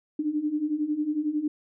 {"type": "beating tone pair", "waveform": "sine", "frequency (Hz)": [293.7, 304.7], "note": ["D4", "D#4"], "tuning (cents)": [0, -36], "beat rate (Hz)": 11, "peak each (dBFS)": [-30, -26], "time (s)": [0.19, 1.48], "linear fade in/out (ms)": 5, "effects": []}